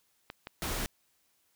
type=clicks; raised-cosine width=0.3 ms; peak=-24 dBFS; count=2; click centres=0.301 / 0.471 s
type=noise; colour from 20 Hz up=pink; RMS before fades=-34 dBFS; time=0.62-0.86 s; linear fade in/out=0 ms
effects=white hiss -72 dBFS RMS until 1.55 s